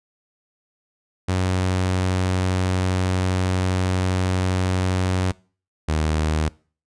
sawtooth tone pair in turn, 92.5 / 77.82 Hz, F#2 / D#2, 0 / +1 cents, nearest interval minor third, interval 299 cents, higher first, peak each -15 dBFS, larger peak neither, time 1.28-5.32 / 5.88-6.49 s, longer first, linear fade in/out 10 ms, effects noise-tail reverb RT60 0.4 s tail -23 dB re dry + resampled to 22050 Hz

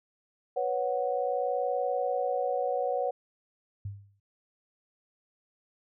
sine chord, B suspended second, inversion none, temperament equal, 493.9 / 554.4 / 740 Hz, B4 / C#5 / F#5, 0 / 0 / 0 cents, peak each -31 dBFS, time 0.56-3.11 s, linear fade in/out 10 ms
sine tone with exponential decay, 100.1 Hz, G2, 37 cents sharp, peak -31 dBFS, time 3.85-4.2 s, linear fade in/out 5 ms, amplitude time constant 75 ms
effects none

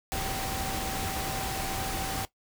sine tone in noise, 773 Hz, G5, 24 cents flat, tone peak -36 dBFS, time 0.12-2.25 s, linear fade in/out 0 ms, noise pink, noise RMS -33 dBFS, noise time 0.12-2.25 s, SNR -6 dB, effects noise-tail reverb RT60 0.1 s tail -17 dB re dry

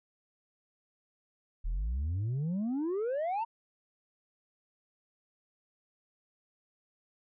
sine exponential sweep, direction up, 36.71 to 945 Hz, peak -27 dBFS, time 1.64-3.45 s, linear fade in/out 20 ms, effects tanh soft clip ceiling -29 dBFS

